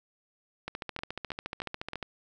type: two click trains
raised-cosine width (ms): 0.3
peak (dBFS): -20 / -19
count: 4 / 20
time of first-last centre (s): 0.99-1.933 / 0.68-2.028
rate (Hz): 3.18 / 14.1
effects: none